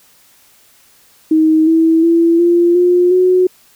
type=tone with pitch steps; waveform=sine; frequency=315.4 / 325 / 334.9 / 345.1 / 355.7 / 366.5 Hz; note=D#4 / E4 / E4 / F4 / F4 / F#4; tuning=+24 / -24 / +27 / -21 / +32 / -16 cents; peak=-7 dBFS; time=1.31-3.47 s; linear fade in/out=5 ms; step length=360 ms; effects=white hiss -49 dBFS RMS until 3.75 s